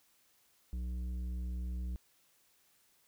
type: tone with tanh clipping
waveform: sine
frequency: 61.4 Hz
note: B1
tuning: 9 cents flat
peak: -37 dBFS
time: 0.73-1.96 s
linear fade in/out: 0 ms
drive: 9 dB
effects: white hiss -70 dBFS RMS until 3.07 s